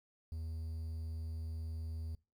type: tone with quantisation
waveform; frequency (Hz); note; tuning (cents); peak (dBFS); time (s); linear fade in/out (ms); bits
triangle; 80.6; E2; -38; -37; 0.32-2.15; 0; 11
effects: noise-tail reverb RT60 0.3 s tail -23 dB re dry

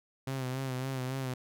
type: tone with vibrato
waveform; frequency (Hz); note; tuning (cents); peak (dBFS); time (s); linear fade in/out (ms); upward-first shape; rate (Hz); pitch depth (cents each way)
sawtooth; 130.81; C3; 0; -29; 0.27-1.34; 5; sine; 3.6; 51
effects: none

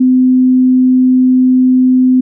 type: tone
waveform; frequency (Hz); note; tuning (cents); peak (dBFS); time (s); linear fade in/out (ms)
sine; 255.5; C4; -41; -5; 0-2.21; 10
effects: none

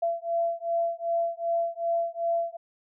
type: beating tone pair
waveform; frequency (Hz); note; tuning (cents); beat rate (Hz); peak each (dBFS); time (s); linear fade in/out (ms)
sine; 675 / 677.6; E5 / E5; +41 / +48; 2.6; -28; 0.02-2.57; 10
effects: none

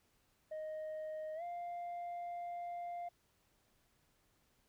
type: tone with pitch glide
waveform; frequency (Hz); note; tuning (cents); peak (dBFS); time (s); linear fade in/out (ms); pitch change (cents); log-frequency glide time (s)
sine; 622.3 to 698.5; D#5 to F5; 0 to 0; -38; 0.51-3.09; 10; +200; 1.35-1.43
effects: tanh soft clip ceiling -40 dBFS + pink hiss -75 dBFS RMS until 4.68 s

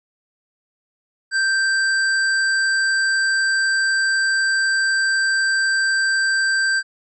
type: tone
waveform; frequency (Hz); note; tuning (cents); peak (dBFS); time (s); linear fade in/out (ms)
square; 1568; G6; 0; -17; 1.31-6.83; 50
effects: resampled to 22050 Hz

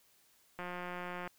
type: click train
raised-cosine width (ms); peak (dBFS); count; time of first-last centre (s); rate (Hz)
0.5; -27; 123; 0.59-1.275; 178
effects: white hiss -68 dBFS RMS until 1.38 s

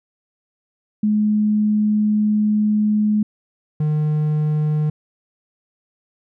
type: tone pair in turn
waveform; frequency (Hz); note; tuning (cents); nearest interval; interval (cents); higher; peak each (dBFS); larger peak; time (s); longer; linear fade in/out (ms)
sine / triangle; 211.5 / 152.04; G#3 / D#3; +32 / -40; tritone; 572; first; -14; neither; 1.03-3.23 / 3.8-4.9; first; 5
effects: none

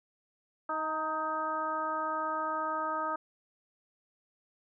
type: harmonic tone with a mistuned harmonic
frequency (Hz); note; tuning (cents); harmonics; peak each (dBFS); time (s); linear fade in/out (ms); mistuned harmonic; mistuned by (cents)
314; D#4; +16; 1 / 2 / 3 / 4 / 5; -43 / -38 / -36 / -33 / -42; 0.69-3.16; 5; 3; -28
effects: none

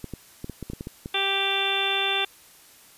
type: clicks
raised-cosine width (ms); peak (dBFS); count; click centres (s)
3; -20; 10; 0.043 / 0.137 / 0.444 / 0.497 / 0.627 / 0.7 / 0.734 / 0.809 / 0.871 / 1.059
type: harmonic tone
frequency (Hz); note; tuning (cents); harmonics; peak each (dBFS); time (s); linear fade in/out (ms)
392; G4; 0; 1 / 2 / 3 / 4 / 5 / 6 / 7 / 8 / 9; -32 / -31 / -35 / -33 / -37 / -32 / -29 / -35 / -26; 1.14-2.25; 5
effects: white hiss -52 dBFS RMS until 2.97 s + resampled to 32000 Hz

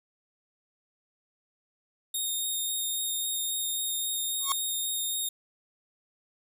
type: tone with vibrato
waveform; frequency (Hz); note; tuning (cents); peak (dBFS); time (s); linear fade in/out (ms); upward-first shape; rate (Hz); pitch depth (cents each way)
10% pulse; 3698; A#7; -15; -22; 2.14-5.29; 5; sine; 3.7; 12
type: tone with exponential growth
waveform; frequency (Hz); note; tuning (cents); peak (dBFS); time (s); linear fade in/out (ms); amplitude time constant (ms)
45% pulse; 1101; C#6; -12; -22; 4.4-4.52; 1; 24
effects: none

